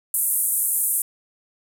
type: band-pass noise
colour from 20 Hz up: pink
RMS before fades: -22 dBFS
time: 0.14-1.02 s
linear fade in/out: 2 ms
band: 8800 to 14000 Hz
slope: 48 dB/octave
effects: none